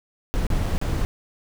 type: noise with dropouts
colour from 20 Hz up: brown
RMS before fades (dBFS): -22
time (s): 0.34-1.05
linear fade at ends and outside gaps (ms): 0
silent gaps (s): 0.467-0.502 / 0.657-0.662 / 0.78-0.814
effects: none